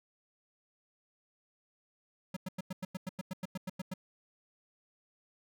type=tone bursts; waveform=square; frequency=186.1 Hz; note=F#3; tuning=10 cents sharp; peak=-36 dBFS; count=14; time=2.34-3.939 s; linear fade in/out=5 ms; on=26 ms; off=95 ms; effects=none